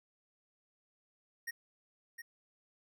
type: tone with echo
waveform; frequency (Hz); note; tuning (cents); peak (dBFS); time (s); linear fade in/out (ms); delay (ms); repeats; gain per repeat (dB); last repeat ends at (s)
square; 1864.7; A#6; 0; -38; 1.47-1.51; 10; 710; 1; -7; 2.22
effects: none